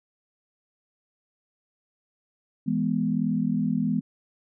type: chord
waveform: sine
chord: E major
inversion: none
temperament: equal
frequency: 164.81 / 207.7 / 246.9 Hz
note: E3 / G#3 / B3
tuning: 0 / 0 / 0 cents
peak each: -28 / -26 / -26 dBFS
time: 2.66-4.01 s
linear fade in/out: 20 ms
effects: none